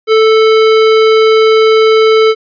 square tone, 440 Hz, A4, in tune, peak -5 dBFS, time 0.07-2.35 s, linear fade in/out 50 ms, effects resampled to 11025 Hz

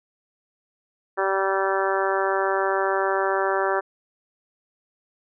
harmonic tone, 193.4 Hz, G3, 23 cents flat, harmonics 2 / 3 / 4 / 5 / 6 / 7 / 8 / 9, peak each -25 / -27 / -28 / -29 / -30 / -30 / -31 / -32 dBFS, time 1.17-3.81 s, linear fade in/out 20 ms, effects none

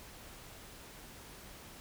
silence, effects pink hiss -52 dBFS RMS until 1.8 s

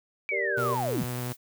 sine linear sweep, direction down, 2334 to 110 Hz, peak -27 dBFS, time 0.29-1.04 s, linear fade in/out 0 ms
sine chord, G minor, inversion none, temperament just, 392 / 470.4 / 588 Hz, G4 / Bb4 / D5, 0 / +16 / +2 cents, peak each -32 / -33 / -33 dBFS, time 0.31-0.76 s, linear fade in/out 20 ms
blue noise, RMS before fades -42 dBFS, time 0.56-1.37 s, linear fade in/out 50 ms
sawtooth tone with vibrato, 123.47 Hz, B2, in tune, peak -27 dBFS, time 0.57-1.33 s, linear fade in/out 10 ms, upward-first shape square, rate 10 Hz, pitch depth 11 cents each way
effects none

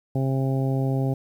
harmonic tone, 133.7 Hz, C3, 38 cents sharp, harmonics 1 / 2 / 3 / 4 / 5 / 6, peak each -22 / -28 / -32 / -34 / -36 / -38 dBFS, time 0.15-1.14 s, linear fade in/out 5 ms, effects 9-bit

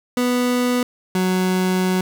30% pulse tone pair in turn, 246.9 / 184.97 Hz, B3 / F#3, 0 / 0 cents, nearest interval perfect fourth, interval 500 cents, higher first, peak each -14 dBFS, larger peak neither, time 0.17-0.83 / 1.15-2.01 s, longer second, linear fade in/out 2 ms, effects none

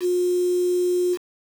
sine tone with quantisation, 358.3 Hz, F4, 44 cents sharp, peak -18 dBFS, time 0-1.18 s, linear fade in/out 50 ms, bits 6, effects none

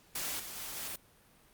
white noise with level steps, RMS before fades -37 / -44 / -42 / -40 dBFS, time 0.15-0.96 s, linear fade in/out 5 ms, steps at 0.39 / 0.56 / 0.76 s, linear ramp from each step 10 ms, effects pink hiss -63 dBFS RMS until 1.53 s + Opus 48 kbps

